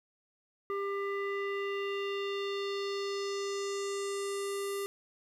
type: tone with low-pass filter sweep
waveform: square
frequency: 398.1 Hz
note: G4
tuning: 27 cents sharp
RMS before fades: -35 dBFS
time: 0.7-4.86 s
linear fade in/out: 0 ms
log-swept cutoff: 1500 to 12000 Hz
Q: 2.4
effects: 11-bit